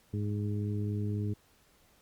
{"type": "harmonic tone", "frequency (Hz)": 103.8, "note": "G#2", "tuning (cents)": 0, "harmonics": [1, 2, 3, 4], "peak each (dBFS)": [-31, -37, -41, -43], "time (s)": [0.13, 1.34], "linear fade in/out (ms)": 10, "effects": ["pink hiss -65 dBFS RMS until 2.01 s", "Opus 48 kbps"]}